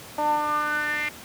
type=tone with band-pass filter sweep; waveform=sawtooth; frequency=298.9 Hz; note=D4; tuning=31 cents sharp; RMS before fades=-25 dBFS; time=0.18-1.09 s; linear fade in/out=5 ms; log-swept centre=780 to 2200 Hz; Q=6.9; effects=pink hiss -42 dBFS RMS until 1.24 s + high-pass 100 Hz 12 dB/octave